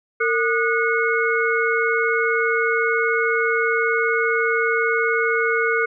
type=tone cluster; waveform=sine; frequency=456.6 / 1218 / 1463 / 2178 Hz; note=A#4 / D#6 / F#6 / C#7; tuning=-36 / -37 / -20 / -31 cents; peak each=-21 / -26 / -21 / -24 dBFS; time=0.2-5.86 s; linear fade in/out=10 ms; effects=none